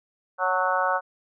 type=harmonic tone with a mistuned harmonic; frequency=185 Hz; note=F#3; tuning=in tune; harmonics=3 / 4 / 5 / 6 / 7 / 8; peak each=-28 / -28 / -28 / -28 / -28 / -28 dBFS; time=0.38-1.01 s; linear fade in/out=50 ms; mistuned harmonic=5; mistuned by=-34 cents; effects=none